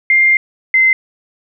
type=tone pair in turn; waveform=sine; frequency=2107 / 2068 Hz; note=C7 / C7; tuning=+12 / -21 cents; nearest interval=unison; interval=33 cents; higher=first; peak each=-7 dBFS; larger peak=neither; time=0.1-0.37 / 0.74-0.93 s; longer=first; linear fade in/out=2 ms; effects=none